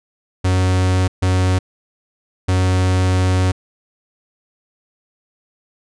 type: tone bursts at uneven times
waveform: 45% pulse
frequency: 92.5 Hz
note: F#2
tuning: in tune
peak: -13 dBFS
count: 3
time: 0.44-1.08 / 1.22-1.59 / 2.48-3.52 s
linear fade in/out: 10 ms
effects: resampled to 22050 Hz